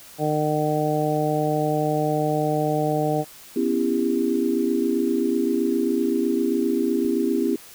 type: harmonic tone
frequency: 151.9 Hz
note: D#3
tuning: 41 cents flat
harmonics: 1 / 2 / 3 / 4 / 5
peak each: -26 / -26 / -26 / -26 / -26 dBFS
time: 0.18-3.25 s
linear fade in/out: 50 ms
type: chord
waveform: sine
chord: C# half-diminished seventh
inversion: third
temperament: just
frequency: 249.5 / 277.2 / 332.6 / 399.1 Hz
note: B3 / C#4 / E4 / G4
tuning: +18 / 0 / +16 / +31 cents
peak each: -24 / -26 / -24 / -25 dBFS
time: 3.56-7.56 s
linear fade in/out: 5 ms
type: click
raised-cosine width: 3 ms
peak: -30 dBFS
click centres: 7.05 s
effects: white hiss -45 dBFS RMS until 7.74 s